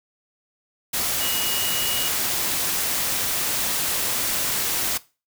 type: tone in noise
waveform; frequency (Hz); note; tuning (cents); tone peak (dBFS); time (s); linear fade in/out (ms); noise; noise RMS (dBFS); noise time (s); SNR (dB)
sine; 2900; F#7; -35; -29; 1.2-2.09; 10; white; -24; 0.93-4.98; -8
effects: noise-tail reverb RT60 0.3 s tail -19 dB re dry